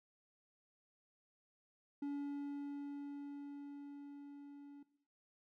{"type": "tone with level ramp", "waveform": "triangle", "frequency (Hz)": 284.8, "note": "C#4", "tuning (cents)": 47, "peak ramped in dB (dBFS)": [-36, -50], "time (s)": [2.02, 4.83], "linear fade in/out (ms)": 5, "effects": ["noise-tail reverb RT60 0.7 s tail -18 dB re dry"]}